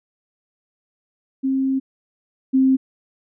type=tone pair in turn; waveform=sine; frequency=266.8 / 263.9 Hz; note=C4 / C4; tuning=+34 / +15 cents; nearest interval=unison; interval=19 cents; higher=first; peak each=-17 / -12 dBFS; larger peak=second; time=1.43-1.8 / 2.53-2.77 s; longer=first; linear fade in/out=20 ms; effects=none